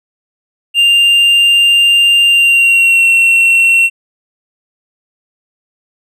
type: tone with pitch glide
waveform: triangle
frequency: 2794 to 2721 Hz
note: F7 to F7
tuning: 0 to -46 cents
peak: -4 dBFS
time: 0.74-3.9 s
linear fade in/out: 50 ms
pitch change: -46 cents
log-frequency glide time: 2.27-3.06 s
effects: none